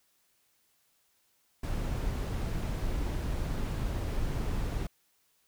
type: noise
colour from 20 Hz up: brown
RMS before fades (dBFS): -32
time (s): 1.63-4.87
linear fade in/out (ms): 5
effects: white hiss -71 dBFS RMS until 5.47 s